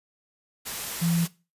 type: tone in noise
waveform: sine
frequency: 168.8 Hz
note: E3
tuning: 41 cents sharp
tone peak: -21 dBFS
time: 1.01-1.26 s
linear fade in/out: 20 ms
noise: white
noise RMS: -33 dBFS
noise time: 0.65-1.28 s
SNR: +9 dB
effects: noise-tail reverb RT60 0.3 s tail -19 dB re dry + resampled to 32000 Hz